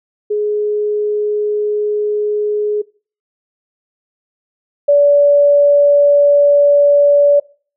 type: tone pair in turn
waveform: sine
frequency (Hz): 419 / 575.4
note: G#4 / D5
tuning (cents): +15 / -36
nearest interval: perfect fourth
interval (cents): 549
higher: second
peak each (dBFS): -13 / -6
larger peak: second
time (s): 0.3-2.82 / 4.88-7.4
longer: neither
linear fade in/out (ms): 10
effects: noise-tail reverb RT60 0.4 s tail -22 dB re dry